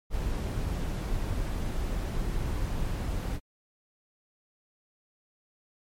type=noise; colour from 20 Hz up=brown; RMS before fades=-30 dBFS; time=0.1-3.4 s; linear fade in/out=50 ms; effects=MP3 64 kbps